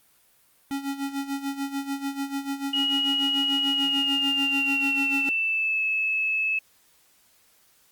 square tone with tremolo, 276.8 Hz, C#4, 2 cents flat, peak -26 dBFS, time 0.71-5.29 s, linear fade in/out 0 ms, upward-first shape sine, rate 6.8 Hz, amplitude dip 75%
sine tone with pitch glide, 2900 to 2599 Hz, F#7 to E7, -35 to -25 cents, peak -22 dBFS, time 2.73-6.59 s, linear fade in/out 5 ms, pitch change -190 cents, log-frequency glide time 3.7-5.83 s
effects white hiss -61 dBFS RMS until 7.91 s + Opus 32 kbps

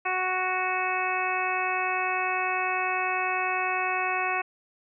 harmonic tone, 370 Hz, F#4, in tune, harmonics 1 / 2 / 3 / 4 / 5 / 6 / 7, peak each -36 / -30 / -31 / -34 / -35 / -34 / -31 dBFS, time 0.05-4.42 s, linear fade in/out 10 ms, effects none

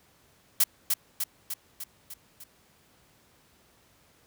blue noise with echo, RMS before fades -21 dBFS, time 0.6-0.64 s, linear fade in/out 5 ms, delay 300 ms, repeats 6, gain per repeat -4 dB, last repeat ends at 2.44 s, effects pink hiss -62 dBFS RMS until 4.26 s + high-pass 60 Hz 12 dB/octave

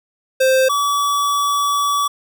square tone pair in turn, 523.3 / 1144 Hz, C5 / D6, 0 / -46 cents, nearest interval octave + major second, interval 1354 cents, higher second, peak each -12 / -16 dBFS, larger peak first, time 0.4-0.69 / 0.69-2.08 s, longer second, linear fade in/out 10 ms, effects none

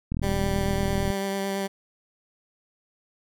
click train, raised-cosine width 5 ms, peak -16 dBFS, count 41, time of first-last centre 0.12-1.103 s, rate 40.7 Hz
15% pulse tone with vibrato, 196 Hz, G3, in tune, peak -20 dBFS, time 0.22-1.68 s, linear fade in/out 20 ms, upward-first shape sine, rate 9 Hz, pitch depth 13 cents each way
effects none

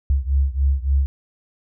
sine beating tone pair, 67.2 / 70.7 Hz, C2 / C#2, +47 / +35 cents, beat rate 3.5 Hz, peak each -18 / -20 dBFS, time 0.1-1.06 s, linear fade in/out 0 ms, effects none

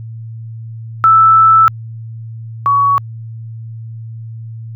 sine tone pair in turn, 1318.5 / 1124.7 Hz, E6 / C#6, 0 / +25 cents, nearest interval minor third, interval 275 cents, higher first, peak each -4 / -8 dBFS, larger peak first, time 1.04-1.68 / 2.66-2.98 s, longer first, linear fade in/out 0 ms, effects added 113 Hz sine -25 dBFS peak until 4.75 s

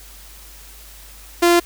sawtooth tone, 345.5 Hz, F4, 19 cents flat, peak -7 dBFS, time 1.42-1.6 s, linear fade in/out 10 ms, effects added 50 Hz sine -42 dBFS peak until 1.65 s + white hiss -43 dBFS RMS until 1.65 s

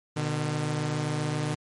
sawtooth tone pair together, 123.49 / 150.9 Hz, B2 / D3, 0 / +47 cents, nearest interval minor third, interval 347 cents, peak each -28 / -24 dBFS, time 0.16-1.55 s, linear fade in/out 10 ms, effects MP3 48 kbps

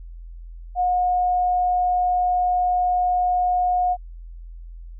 sine tone, 722 Hz, F#5, 43 cents flat, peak -17 dBFS, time 0.75-3.97 s, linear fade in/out 50 ms, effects added 42 Hz sine -35 dBFS peak until 4.99 s

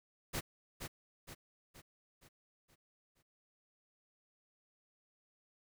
pink noise with echo, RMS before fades -38 dBFS, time 0.33-0.41 s, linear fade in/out 20 ms, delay 470 ms, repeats 6, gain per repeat -6 dB, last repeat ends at 3.23 s, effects none

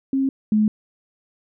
sine tone pair in turn, 269.1 / 213.5 Hz, C4 / G#3, +49 / +48 cents, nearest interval major third, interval 401 cents, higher first, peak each -17 / -14 dBFS, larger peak second, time 0.13-0.29 / 0.52-0.68 s, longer neither, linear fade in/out 2 ms, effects none

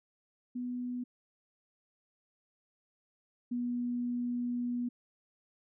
sine tone pair in turn, 246.9 / 243.1 Hz, B3 / B3, 0 / -27 cents, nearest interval unison, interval 27 cents, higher first, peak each -34 / -31 dBFS, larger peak second, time 0.55-1.04 / 3.51-4.89 s, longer second, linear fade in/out 10 ms, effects none

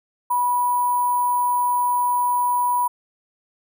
sine tone with sample-and-hold, 980 Hz, B5, 14 cents flat, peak -17 dBFS, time 0.3-2.88 s, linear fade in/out 10 ms, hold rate 11025 Hz, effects none

